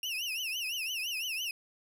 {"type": "tone with vibrato", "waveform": "35% pulse", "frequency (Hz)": 2753, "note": "F7", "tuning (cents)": -25, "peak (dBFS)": -31, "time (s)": [0.03, 1.51], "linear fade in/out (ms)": 2, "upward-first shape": "triangle", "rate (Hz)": 5.9, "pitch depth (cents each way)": 200, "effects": []}